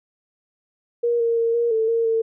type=tone with pitch steps; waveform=sine; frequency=473.7 / 463.5 / 460.4 / 470.5 / 444.2 / 459.7 / 451.1 Hz; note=A#4 / A#4 / A#4 / A#4 / A4 / A#4 / A4; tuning=+28 / -10 / -22 / +16 / +16 / -24 / +43 cents; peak=-17 dBFS; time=1.03-2.22 s; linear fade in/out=10 ms; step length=170 ms; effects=none